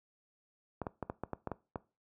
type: clicks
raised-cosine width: 1 ms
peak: -22 dBFS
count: 9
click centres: 0.817 / 0.868 / 1.027 / 1.099 / 1.236 / 1.333 / 1.473 / 1.517 / 1.758 s
effects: noise-tail reverb RT60 0.3 s tail -20 dB re dry + high-pass 60 Hz 12 dB/octave